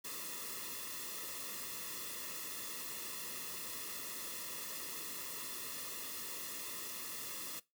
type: noise with comb filter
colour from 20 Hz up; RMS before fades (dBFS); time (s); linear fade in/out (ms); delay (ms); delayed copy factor
white; -44; 0.04-7.6; 10; 1.3; -0.9
effects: noise-tail reverb RT60 0.2 s tail -20 dB re dry